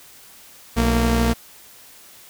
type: tone pair together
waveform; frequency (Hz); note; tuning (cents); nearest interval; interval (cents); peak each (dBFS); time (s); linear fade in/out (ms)
sawtooth; 60.5 / 230; B1 / A#3; -35 / -23; octave + major seventh; 2312; -15; 0.76-1.34; 20
effects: white hiss -46 dBFS RMS until 2.29 s